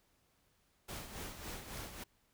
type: noise with tremolo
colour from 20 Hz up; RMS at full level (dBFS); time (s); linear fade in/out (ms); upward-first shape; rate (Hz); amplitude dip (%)
pink; -44; 0.88-2.04; 10; sine; 3.6; 55
effects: pink hiss -74 dBFS RMS until 2.33 s